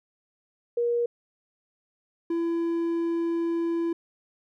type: tone pair in turn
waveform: sine / triangle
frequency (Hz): 474.9 / 335.8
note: A#4 / E4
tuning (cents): +32 / +32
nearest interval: tritone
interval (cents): 600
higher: first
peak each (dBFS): -22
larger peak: neither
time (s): 0.77-1.06 / 2.3-3.93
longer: second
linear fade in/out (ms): 5
effects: none